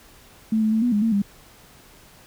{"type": "tone with pitch steps", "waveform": "sine", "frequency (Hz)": [219.9, 217.2, 221.3, 243.8, 207.1, 226.5, 200.9], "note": ["A3", "A3", "A3", "B3", "G#3", "A#3", "G3"], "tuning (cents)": [-1, -22, 10, -22, -5, -50, 43], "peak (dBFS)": -17, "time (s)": [0.52, 1.22], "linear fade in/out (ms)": 5, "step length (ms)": 100, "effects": ["pink hiss -50 dBFS RMS until 2.26 s"]}